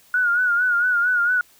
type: tone with vibrato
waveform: sine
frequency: 1448 Hz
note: F#6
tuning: 38 cents flat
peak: -16 dBFS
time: 0.14-1.41 s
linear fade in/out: 2 ms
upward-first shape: sine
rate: 4.4 Hz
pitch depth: 65 cents each way
effects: white hiss -54 dBFS RMS until 1.59 s